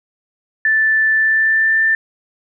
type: tone with pitch glide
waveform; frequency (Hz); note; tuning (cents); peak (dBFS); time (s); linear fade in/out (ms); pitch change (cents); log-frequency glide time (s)
sine; 1760 to 1781.5; A6 to A6; 0 to +21; -11; 0.65-1.95; 2; +21; 1.13-1.83
effects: none